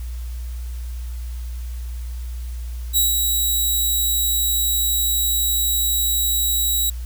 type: tone with ADSR envelope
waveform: 5% pulse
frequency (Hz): 3876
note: B7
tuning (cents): -33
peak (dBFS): -6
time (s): 2.93-6.9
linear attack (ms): 39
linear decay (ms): 150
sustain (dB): -4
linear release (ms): 5
effects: added 60 Hz sine -26 dBFS peak until 7.05 s + white hiss -47 dBFS RMS until 7.05 s